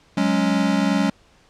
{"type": "chord", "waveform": "square", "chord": "F# suspended second", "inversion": "none", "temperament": "equal", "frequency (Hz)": [185, 207.7, 277.2], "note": ["F#3", "G#3", "C#4"], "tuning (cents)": [0, 0, 0], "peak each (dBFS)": [-23, -22, -22], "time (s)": [0.17, 1.1], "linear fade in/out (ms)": 5, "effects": ["pink hiss -55 dBFS RMS until 1.49 s", "low-pass 6000 Hz 12 dB/octave"]}